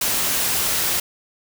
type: noise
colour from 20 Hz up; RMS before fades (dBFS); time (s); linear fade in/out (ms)
white; -21; 0.01-1; 5
effects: none